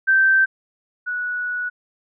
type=tone pair in turn; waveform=sine; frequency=1557 / 1469.6 Hz; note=G6 / F#6; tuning=-12 / -12 cents; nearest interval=minor second; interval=100 cents; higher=first; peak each=-12 / -22 dBFS; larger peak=first; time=0.07-0.46 / 1.06-1.7 s; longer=second; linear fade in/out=20 ms; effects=none